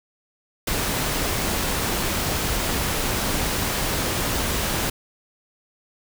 pink noise, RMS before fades -24 dBFS, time 0.67-4.9 s, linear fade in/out 5 ms, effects none

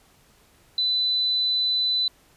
sine tone, 4000 Hz, B7, 21 cents sharp, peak -20 dBFS, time 0.78-2.08 s, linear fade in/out 2 ms, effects pink hiss -58 dBFS RMS until 2.36 s + resampled to 32000 Hz

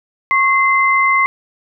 sine tone pair together, 1093.2 / 2068 Hz, C#6 / C7, -24 / -21 cents, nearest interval major seventh, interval 1103 cents, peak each -13 dBFS, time 0.31-1.26 s, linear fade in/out 0 ms, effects none

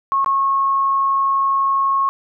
sine tone with dropouts, 1092 Hz, C#6, 26 cents flat, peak -14 dBFS, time 0.12-2.09 s, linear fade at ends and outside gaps 0 ms, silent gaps 0.245-0.261 s, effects none

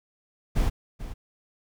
brown noise with echo, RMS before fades -22 dBFS, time 0.55-0.7 s, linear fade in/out 20 ms, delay 440 ms, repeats 1, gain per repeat -13 dB, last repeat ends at 1.14 s, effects none

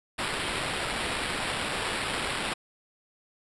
blue noise with sample-and-hold, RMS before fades -31 dBFS, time 0.18-2.54 s, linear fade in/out 10 ms, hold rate 6300 Hz, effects resampled to 24000 Hz

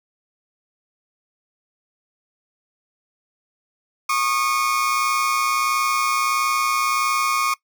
30% pulse tone pair together, 1100 / 1221.5 Hz, C#6 / D#6, -14 / -32 cents, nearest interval major second, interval 182 cents, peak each -19 dBFS, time 4.09-7.54 s, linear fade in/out 5 ms, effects noise-tail reverb RT60 0.1 s tail -20 dB re dry

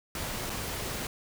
pink noise with dropouts, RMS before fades -35 dBFS, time 0.15-1.07 s, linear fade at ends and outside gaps 2 ms, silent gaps 0.497-0.501 s, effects none

